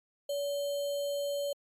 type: tone with sample-and-hold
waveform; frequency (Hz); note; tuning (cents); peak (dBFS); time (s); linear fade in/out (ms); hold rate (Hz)
sine; 570; C#5; +48; -30; 0.29-1.53; 5; 3675
effects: MP3 64 kbps